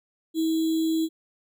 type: tone with sample-and-hold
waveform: sine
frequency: 322.1 Hz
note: E4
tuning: 40 cents flat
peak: -21 dBFS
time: 0.34-1.09 s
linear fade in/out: 50 ms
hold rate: 3675 Hz
effects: none